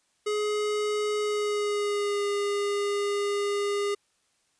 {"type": "tone with pitch glide", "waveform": "square", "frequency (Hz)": [420, 406.6], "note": ["G#4", "G#4"], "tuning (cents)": [19, -37], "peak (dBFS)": -26, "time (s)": [0.26, 3.95], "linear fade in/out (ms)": 10, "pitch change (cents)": -56, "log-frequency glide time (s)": [1.2, 2.25], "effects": ["white hiss -70 dBFS RMS until 4.59 s", "resampled to 22050 Hz"]}